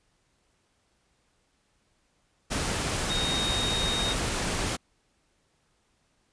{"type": "tone in noise", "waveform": "sine", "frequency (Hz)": 3729, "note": "A#7", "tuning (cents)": 0, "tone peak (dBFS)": -28, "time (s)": [3.09, 4.14], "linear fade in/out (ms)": 20, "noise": "pink", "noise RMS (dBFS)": -29, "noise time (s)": [2.5, 4.77], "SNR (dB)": -2, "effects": ["pink hiss -70 dBFS RMS until 6.32 s", "resampled to 22050 Hz"]}